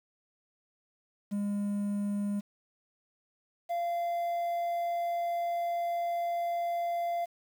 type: tone pair in turn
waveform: triangle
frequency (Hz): 203.6 / 689.4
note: G#3 / F5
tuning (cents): -34 / -23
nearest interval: octave + major sixth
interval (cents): 2111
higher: second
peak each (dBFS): -27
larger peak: neither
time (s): 1.31-2.41 / 3.69-7.26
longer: second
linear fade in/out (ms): 20
effects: 9-bit